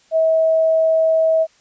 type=tone; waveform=sine; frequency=644 Hz; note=E5; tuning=41 cents flat; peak=-12 dBFS; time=0.11-1.47 s; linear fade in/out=50 ms; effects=white hiss -55 dBFS RMS until 1.6 s + resampled to 16000 Hz

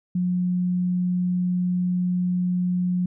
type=tone; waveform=sine; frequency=179.8 Hz; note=F#3; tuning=49 cents flat; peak=-20 dBFS; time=0.15-3.06 s; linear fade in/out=5 ms; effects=none

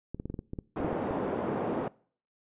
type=clicks; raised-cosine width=3 ms; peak=-23 dBFS; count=12; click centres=0.146 / 0.199 / 0.256 / 0.3 / 0.342 / 0.391 / 0.534 / 0.588 / 0.804 / 0.847 / 0.929 / 1.109 s
type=band-pass noise; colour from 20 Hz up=pink; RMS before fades=-32 dBFS; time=0.76-1.88 s; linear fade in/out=2 ms; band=230 to 700 Hz; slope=12 dB/octave
effects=noise-tail reverb RT60 0.5 s tail -23 dB re dry + resampled to 8000 Hz

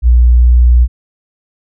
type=tone with pitch glide; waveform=sine; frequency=60.1 to 60.52 Hz; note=B1 to B1; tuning=-46 to -34 cents; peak=-3 dBFS; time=0.02-0.88 s; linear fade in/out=50 ms; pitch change=+12 cents; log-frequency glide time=0.38-0.44 s; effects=none

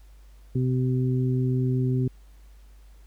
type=harmonic tone; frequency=127.8 Hz; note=C3; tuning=40 cents flat; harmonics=1 / 2 / 3; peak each=-22 / -28 / -32 dBFS; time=0.55-2.08 s; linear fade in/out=5 ms; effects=added 50 Hz sine -47 dBFS peak until 3.06 s + pink hiss -63 dBFS RMS until 3.06 s

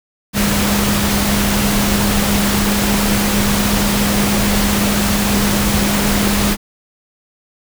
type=tone in noise; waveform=sine; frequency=203.5 Hz; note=G#3; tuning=35 cents flat; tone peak=-16 dBFS; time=0.33-6.57 s; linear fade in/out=50 ms; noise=pink; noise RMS=-17 dBFS; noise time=0.33-6.57 s; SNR=-2 dB; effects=none

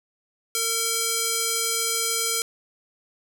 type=tone with band-pass filter; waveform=square; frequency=456.4 Hz; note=A#4; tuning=37 cents flat; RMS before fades=-25 dBFS; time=0.55-2.42 s; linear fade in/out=0 ms; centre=8700 Hz; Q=0.96; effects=none

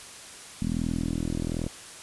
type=tone with low-pass filter sweep; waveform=10% pulse; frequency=41.2 Hz; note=E1; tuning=in tune; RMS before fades=-29 dBFS; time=0.62-1.68 s; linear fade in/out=0 ms; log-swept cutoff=230 to 420 Hz; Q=2.9; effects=white hiss -44 dBFS RMS until 2.02 s + resampled to 24000 Hz

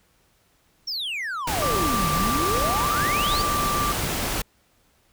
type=exponential two-way sweep; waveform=triangle; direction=down then up; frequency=5670 to 144.4 to 4828 Hz; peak=-25 dBFS; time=0.87-3.42 s; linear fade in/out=10 ms; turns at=2.11 s
type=noise; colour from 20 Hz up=pink; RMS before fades=-26 dBFS; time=1.47-4.42 s; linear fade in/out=5 ms
type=tone; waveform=sine; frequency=1174.7 Hz; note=D6; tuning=in tune; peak=-23 dBFS; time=1.62-3.92 s; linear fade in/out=2 ms
effects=pink hiss -63 dBFS RMS until 5.12 s

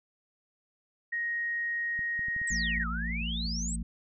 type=tone; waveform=sine; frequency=1875 Hz; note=A#6; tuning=10 cents sharp; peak=-29 dBFS; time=1.12-2.84 s; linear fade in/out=10 ms
type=clicks; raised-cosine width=5 ms; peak=-33 dBFS; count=10; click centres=1.992 / 2.193 / 2.284 / 2.364 / 2.416 / 2.506 / 2.78 / 3.102 / 3.209 / 3.453 s
type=exponential two-way sweep; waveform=sine; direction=down then up; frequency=8372 to 1235 to 8372 Hz; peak=-34 dBFS; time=2.47-3.76 s; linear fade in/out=5 ms; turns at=2.88 s
type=harmonic tone; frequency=56.6 Hz; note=A1; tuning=50 cents sharp; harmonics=1 / 3 / 4; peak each=-33 / -38 / -39 dBFS; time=2.51-3.83 s; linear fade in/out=5 ms
effects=none

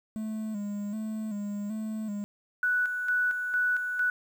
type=tone with vibrato; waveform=triangle; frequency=210.9 Hz; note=G#3; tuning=27 cents sharp; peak=-29 dBFS; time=0.16-2.24 s; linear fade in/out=0 ms; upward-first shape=square; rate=1.3 Hz; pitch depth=53 cents each way
type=tone with tremolo; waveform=sine; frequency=1480 Hz; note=F#6; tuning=in tune; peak=-23 dBFS; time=2.63-4.1 s; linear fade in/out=2 ms; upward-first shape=square; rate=2.2 Hz; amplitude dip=50%
effects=9-bit

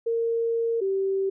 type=tone pair in turn; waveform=sine; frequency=460.7 / 387.4 Hz; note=A#4 / G4; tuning=-20 / -20 cents; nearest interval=minor third; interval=300 cents; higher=first; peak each=-22 dBFS; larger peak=neither; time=0.06-0.81 / 0.81-1.3 s; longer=first; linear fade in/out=10 ms; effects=none

